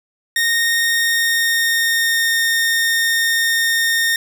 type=tone with pitch glide; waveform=sawtooth; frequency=1849 to 1835.2 Hz; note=A#6 to A#6; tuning=-15 to -28 cents; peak=-11 dBFS; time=0.36-4.16 s; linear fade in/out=2 ms; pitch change=-13 cents; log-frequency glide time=0.89-2.36 s; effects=none